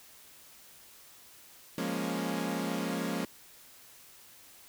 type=chord; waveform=sawtooth; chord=Bb minor seventh; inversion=second; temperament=equal with one note detuned; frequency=174.61 / 207.7 / 234.4 / 277.2 Hz; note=F3 / Ab3 / Bb3 / Db4; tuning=0 / 0 / +10 / 0 cents; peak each=-33 dBFS; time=1.78-3.25 s; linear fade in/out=2 ms; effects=white hiss -55 dBFS RMS until 4.68 s